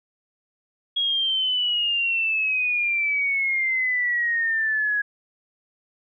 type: exponential sweep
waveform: sine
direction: down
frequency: 3313 to 1661.2 Hz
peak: -20 dBFS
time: 0.96-5.02 s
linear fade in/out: 10 ms
effects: none